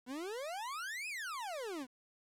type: exponential two-way sweep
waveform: 40% pulse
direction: up then down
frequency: 236.8 to 2601 to 236.8 Hz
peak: -39 dBFS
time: 0.06-1.87 s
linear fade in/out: 50 ms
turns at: 1.08 s
effects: low-pass 12000 Hz 12 dB/octave + 11-bit